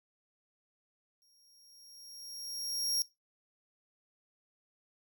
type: tone with exponential growth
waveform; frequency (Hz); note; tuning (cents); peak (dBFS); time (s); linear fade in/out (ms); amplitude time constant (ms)
sawtooth; 5588; F8; 0; -25; 1.22-3.02; 0; 390
effects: noise-tail reverb RT60 0.2 s tail -19 dB re dry